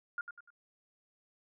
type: tone with echo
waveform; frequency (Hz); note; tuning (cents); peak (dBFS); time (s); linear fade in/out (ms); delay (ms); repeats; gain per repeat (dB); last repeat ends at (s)
sine; 1414; F6; +21; -33; 0.18-0.21; 2; 98; 3; -8; 0.504
effects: none